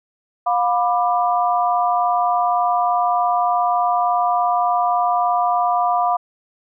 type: chord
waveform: sine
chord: B diminished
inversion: second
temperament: just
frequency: 711.2 / 987.8 / 1185.3 Hz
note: F5 / B5 / D6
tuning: +31 / 0 / +16 cents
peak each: -17 / -21 / -22 dBFS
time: 0.46-6.17 s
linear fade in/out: 10 ms
effects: none